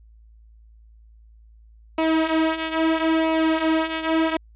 sawtooth tone with flanger, 321 Hz, E4, 46 cents flat, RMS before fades -21 dBFS, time 1.98-4.37 s, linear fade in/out 5 ms, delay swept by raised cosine 0.58 to 6.38 ms, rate 0.76 Hz, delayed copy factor -0.65, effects added 55 Hz sine -47 dBFS peak until 4.55 s + resampled to 8000 Hz

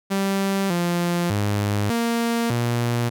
sawtooth tone with pitch steps, 195.5 / 173.7 / 102.8 / 232.8 / 119.3 Hz, G3 / F3 / G#2 / A#3 / A#2, -4 / -9 / -17 / -2 / +41 cents, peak -16 dBFS, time 0.1-3.1 s, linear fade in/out 20 ms, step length 600 ms, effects none

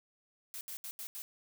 blue noise bursts at uneven times, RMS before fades -43 dBFS, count 5, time 0.54-0.61 / 0.68-0.77 / 0.84-0.91 / 0.99-1.07 / 1.15-1.22 s, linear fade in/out 0 ms, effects none

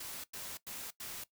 white noise bursts, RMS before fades -44 dBFS, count 4, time 0-1.239 s, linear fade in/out 5 ms, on 240 ms, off 93 ms, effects noise-tail reverb RT60 0.1 s tail -17 dB re dry

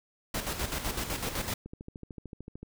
pink noise with tremolo, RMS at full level -32 dBFS, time 0.34-1.54 s, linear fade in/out 5 ms, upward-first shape square, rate 7.9 Hz, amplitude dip 55%
click train, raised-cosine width 3 ms, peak -29 dBFS, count 14, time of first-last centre 1.66-2.63 s, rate 13.4 Hz
effects none

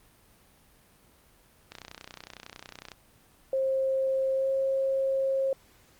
click train, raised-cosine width 0.2 ms, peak -24 dBFS, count 38, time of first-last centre 1.72-2.917 s, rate 30.9 Hz
sine tone with pitch glide, 532 to 537.2 Hz, C5 to C5, +29 to +46 cents, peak -24 dBFS, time 3.53-5.53 s, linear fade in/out 2 ms, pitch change +17 cents, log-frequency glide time 4.35-4.49 s
effects pink hiss -60 dBFS RMS until 5.99 s + Opus 32 kbps

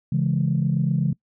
sine chord, C# minor, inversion none, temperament just, 138.59 / 166.31 / 207.9 Hz, C#3 / E3 / G#3, 0 / +16 / +2 cents, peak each -21 / -22 / -26 dBFS, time 0.12-1.13 s, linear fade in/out 5 ms, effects noise-tail reverb RT60 0.1 s tail -24 dB re dry + tanh soft clip ceiling -10 dBFS

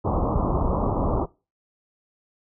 pink low-pass noise, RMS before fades -23 dBFS, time 0.04-1.26 s, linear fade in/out 20 ms, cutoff 1200 Hz, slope 96 dB/octave, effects noise-tail reverb RT60 0.3 s tail -22 dB re dry

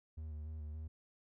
triangle tone with vibrato, 77 Hz, D#2, 17 cents flat, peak -40 dBFS, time 0.17-0.88 s, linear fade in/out 10 ms, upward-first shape square, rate 3.5 Hz, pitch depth 31 cents each way, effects none

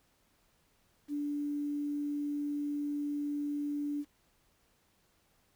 sine tone with quantisation, 290.9 Hz, D4, 16 cents flat, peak -32 dBFS, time 1.08-4.05 s, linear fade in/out 50 ms, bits 10, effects pink hiss -71 dBFS RMS until 5.55 s

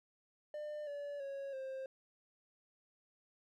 triangle tone with pitch steps, 599 / 574.9 / 551.8 / 529.7 Hz, D5 / D5 / C#5 / C5, +34 / -37 / -8 / +21 cents, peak -39 dBFS, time 0.54-1.86 s, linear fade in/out 2 ms, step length 330 ms, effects none

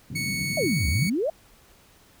pink band-pass noise, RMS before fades -33 dBFS, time 0.1-1.08 s, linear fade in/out 5 ms, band 120 to 220 Hz, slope 24 dB/octave
sawtooth tone with pitch glide, 2217 to 2231 Hz, C#7 to C#7, 0 to +11 cents, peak -24 dBFS, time 0.15-1.1 s, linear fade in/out 10 ms, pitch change +11 cents, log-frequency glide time 0.55-0.82 s
sine exponential two-way sweep, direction down then up, 684 to 65.2 to 684 Hz, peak -22 dBFS, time 0.57-1.3 s, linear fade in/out 5 ms, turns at 0.88 s
effects pink hiss -56 dBFS RMS until 2.2 s

